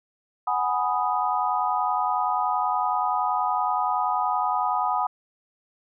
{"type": "chord", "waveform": "sine", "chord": "G# minor seventh", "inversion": "third", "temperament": "equal", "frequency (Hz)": [740, 830.6, 987.8, 1244.5], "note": ["F#5", "G#5", "B5", "D#6"], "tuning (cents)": [0, 0, 0, 0], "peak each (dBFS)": -27, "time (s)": [0.47, 5.07], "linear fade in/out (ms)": 5, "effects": []}